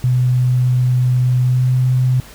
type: tone with pitch glide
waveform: sine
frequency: 125.6 to 127.5 Hz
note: B2 to C3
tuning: +30 to -44 cents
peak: -11 dBFS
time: 0.04-2.2 s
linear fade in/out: 0 ms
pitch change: +26 cents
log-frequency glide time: 1.38-1.73 s
effects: added 50 Hz sine -43 dBFS peak until 2.34 s + pink hiss -40 dBFS RMS until 2.34 s